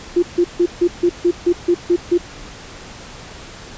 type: tone bursts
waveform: sine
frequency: 349.2 Hz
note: F4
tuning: in tune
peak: -10 dBFS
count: 10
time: 0.16-2.18 s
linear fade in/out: 10 ms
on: 67 ms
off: 150 ms
effects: pink hiss -36 dBFS RMS until 3.77 s + resampled to 16000 Hz